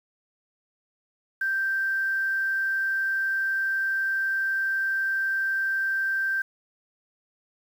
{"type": "tone with quantisation", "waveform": "sine", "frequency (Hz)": 1568, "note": "G6", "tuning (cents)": 0, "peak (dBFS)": -23, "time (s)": [1.41, 6.42], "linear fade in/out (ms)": 5, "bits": 8, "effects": []}